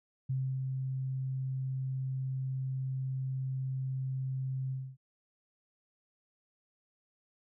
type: tone with ADSR envelope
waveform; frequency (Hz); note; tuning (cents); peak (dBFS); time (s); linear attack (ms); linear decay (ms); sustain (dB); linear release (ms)
sine; 131.8; C3; +13; -29; 0.29-4.97; 11; 290; -3; 260
effects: none